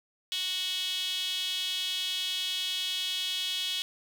sawtooth tone with high-pass filter, 370 Hz, F#4, in tune, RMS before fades -32 dBFS, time 0.32-3.82 s, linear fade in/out 0 ms, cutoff 3300 Hz, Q 6.4, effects none

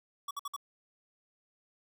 square tone bursts, 1134 Hz, C#6, 39 cents sharp, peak -36 dBFS, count 4, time 0.28-0.564 s, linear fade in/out 5 ms, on 29 ms, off 56 ms, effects none

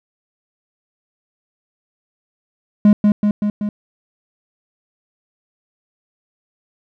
triangle tone with echo, 207.7 Hz, G#3, in tune, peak -4 dBFS, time 2.85-2.93 s, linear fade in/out 2 ms, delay 190 ms, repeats 4, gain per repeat -3 dB, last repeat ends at 3.69 s, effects none

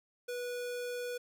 square tone, 489.1 Hz, B4, 17 cents flat, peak -37 dBFS, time 0.28-1.18 s, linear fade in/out 10 ms, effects 12-bit

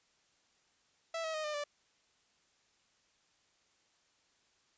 sawtooth tone with pitch steps, 659.3 / 639.8 / 620.9 / 602.5 / 584.7 Hz, E5 / D#5 / D#5 / D5 / D5, 0 / +48 / -4 / +44 / -8 cents, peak -32 dBFS, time 1.14-1.64 s, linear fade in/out 5 ms, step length 100 ms, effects white hiss -72 dBFS RMS until 4.77 s + resampled to 16000 Hz

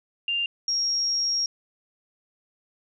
sine tone pair in turn, 2794 / 5588 Hz, F7 / F8, 0 / 0 cents, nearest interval octave, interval 1200 cents, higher second, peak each -23 / -22 dBFS, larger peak second, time 0.28-0.46 / 0.68-1.46 s, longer second, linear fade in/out 2 ms, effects none

